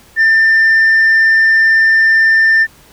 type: tone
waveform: sine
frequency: 1791 Hz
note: A6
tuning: 30 cents sharp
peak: -4 dBFS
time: 0.16-2.67 s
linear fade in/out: 50 ms
effects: tanh soft clip ceiling -5 dBFS + pink hiss -44 dBFS RMS until 2.92 s